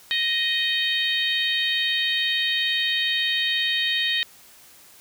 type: harmonic tone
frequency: 622.3 Hz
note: D#5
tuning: in tune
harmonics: 3 / 4 / 5 / 6 / 7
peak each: -26 / -30 / -26 / -25 / -34 dBFS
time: 0.11-4.23 s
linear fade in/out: 0 ms
effects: white hiss -50 dBFS RMS until 5 s